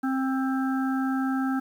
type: harmonic tone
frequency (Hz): 264.4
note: C4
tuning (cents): +18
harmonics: 1 / 3 / 5 / 6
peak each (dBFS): -24 / -34 / -35 / -37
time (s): 0.03-1.6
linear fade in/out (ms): 10
effects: 9-bit